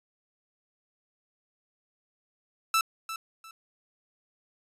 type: tone with echo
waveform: sawtooth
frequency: 1322 Hz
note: E6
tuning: 5 cents sharp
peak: -18 dBFS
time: 2.74-2.81 s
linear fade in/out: 2 ms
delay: 350 ms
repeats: 2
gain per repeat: -12 dB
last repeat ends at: 3.51 s
effects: resampled to 32000 Hz